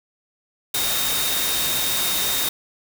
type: tone in noise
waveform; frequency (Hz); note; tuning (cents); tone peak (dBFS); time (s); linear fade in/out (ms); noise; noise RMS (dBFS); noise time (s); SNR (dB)
sine; 3700; A#7; -14; -26; 0.74-2.49; 5; white; -23; 0.74-2.49; -6
effects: none